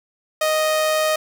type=tone with amplitude modulation; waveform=sawtooth; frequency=622.3 Hz; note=D#5; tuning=in tune; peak=-12 dBFS; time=0.41-1.16 s; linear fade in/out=5 ms; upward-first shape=sine; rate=136 Hz; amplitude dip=25%; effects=9-bit